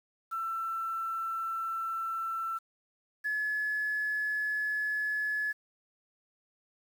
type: tone pair in turn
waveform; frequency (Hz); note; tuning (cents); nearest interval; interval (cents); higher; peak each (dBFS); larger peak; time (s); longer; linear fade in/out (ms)
sine; 1338 / 1707.3; E6 / G#6; +25 / +47; major third; 422; second; -31 / -28; second; 0.31-2.59 / 3.24-5.53; second; 20
effects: tanh soft clip ceiling -24 dBFS + 9-bit